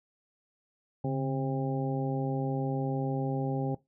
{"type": "harmonic tone with a mistuned harmonic", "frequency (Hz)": 133.2, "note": "C3", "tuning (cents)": 31, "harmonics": [1, 2, 3, 4, 5, 6], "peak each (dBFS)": [-30, -34, -38, -38, -48, -39], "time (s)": [1.04, 3.75], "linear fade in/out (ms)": 5, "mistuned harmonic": 1, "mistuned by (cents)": 84, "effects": ["noise-tail reverb RT60 0.2 s tail -20 dB re dry"]}